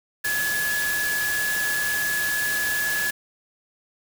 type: tone in noise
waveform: sine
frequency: 1698 Hz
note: G#6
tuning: 38 cents sharp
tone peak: -23 dBFS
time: 0.24-3.11 s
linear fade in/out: 10 ms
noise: white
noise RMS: -29 dBFS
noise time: 0.24-3.11 s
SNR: +3 dB
effects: none